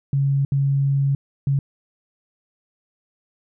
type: tone bursts at uneven times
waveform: sine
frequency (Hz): 138.59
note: C#3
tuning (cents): 0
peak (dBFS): -16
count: 3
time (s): 0.13-0.45 / 0.52-1.15 / 1.47-1.59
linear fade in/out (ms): 2
effects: none